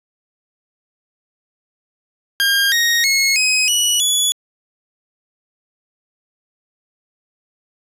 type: tone with pitch steps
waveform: 20% pulse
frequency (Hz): 1610 / 1870.9 / 2174 / 2526 / 2936 / 3411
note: G6 / A#6 / C#7 / D#7 / F#7 / G#7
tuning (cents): +46 / +6 / -34 / +26 / -14 / +46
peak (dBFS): -8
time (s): 2.4-4.32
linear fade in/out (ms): 0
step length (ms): 320
effects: resampled to 32000 Hz